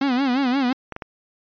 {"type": "tone with vibrato", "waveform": "45% pulse", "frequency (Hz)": 261.6, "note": "C4", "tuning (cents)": 0, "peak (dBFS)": -18, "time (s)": [0.01, 0.73], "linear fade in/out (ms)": 5, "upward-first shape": "sine", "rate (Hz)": 5.7, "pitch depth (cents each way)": 130}
{"type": "clicks", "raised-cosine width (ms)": 0.5, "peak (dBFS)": -16, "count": 3, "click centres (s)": [0.923, 0.964, 1.022]}
{"effects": ["resampled to 11025 Hz"]}